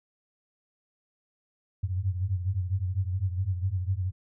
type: tone cluster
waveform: sine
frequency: 90.6 / 98.3 / 102.6 Hz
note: F#2 / G2 / G#2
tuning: -36 / +5 / -21 cents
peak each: -28 / -32 / -34 dBFS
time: 1.83-4.12 s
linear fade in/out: 10 ms
effects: none